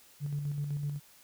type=tone with tremolo; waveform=sine; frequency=144.7 Hz; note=D3; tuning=25 cents flat; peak=-29 dBFS; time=0.2-1 s; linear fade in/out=50 ms; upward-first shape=square; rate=7.9 Hz; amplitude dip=40%; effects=tanh soft clip ceiling -26 dBFS + white hiss -59 dBFS RMS until 1.23 s